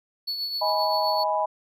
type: tone with tremolo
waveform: triangle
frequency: 4421 Hz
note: C#8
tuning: 5 cents flat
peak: -24 dBFS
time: 0.27-1.24 s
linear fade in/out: 10 ms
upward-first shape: triangle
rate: 7.7 Hz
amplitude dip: 50%
type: chord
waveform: sine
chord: G# minor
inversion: second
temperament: equal with one note detuned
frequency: 629.8 / 830.6 / 987.8 Hz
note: D#5 / G#5 / B5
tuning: +21 / 0 / 0 cents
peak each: -26 dBFS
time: 0.61-1.46 s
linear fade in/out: 10 ms
effects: none